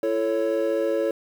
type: chord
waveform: triangle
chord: A major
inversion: second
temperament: equal with one note detuned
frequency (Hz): 336 / 440 / 554.4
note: E4 / A4 / C#5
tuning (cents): +33 / 0 / 0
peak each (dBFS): -25 / -24 / -22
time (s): 0.03-1.11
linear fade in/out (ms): 2
effects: 8-bit